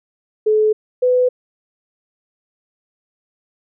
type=tone pair in turn; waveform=sine; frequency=430 / 500.8 Hz; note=A4 / B4; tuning=-40 / +24 cents; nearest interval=minor third; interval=264 cents; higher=second; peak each=-11 dBFS; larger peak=neither; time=0.46-0.73 / 1.02-1.29 s; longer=neither; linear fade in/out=10 ms; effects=none